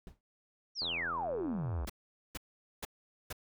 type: noise with exponential decay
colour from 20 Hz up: brown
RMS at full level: -45 dBFS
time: 0.07-0.21 s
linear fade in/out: 1 ms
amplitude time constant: 29 ms
type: exponential sweep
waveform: sine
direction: down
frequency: 5880 to 52.6 Hz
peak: -33 dBFS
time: 0.75-1.88 s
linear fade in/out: 50 ms
type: click train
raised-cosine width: 1 ms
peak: -31 dBFS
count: 88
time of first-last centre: 0.82-1.847 s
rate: 84.7 Hz
type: noise bursts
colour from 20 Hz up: pink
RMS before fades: -40 dBFS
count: 4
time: 1.87-3.328 s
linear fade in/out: 5 ms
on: 27 ms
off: 450 ms
effects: none